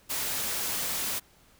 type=noise; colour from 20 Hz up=white; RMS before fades=-31 dBFS; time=0.09-1.2 s; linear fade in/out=20 ms; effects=pink hiss -60 dBFS RMS until 1.59 s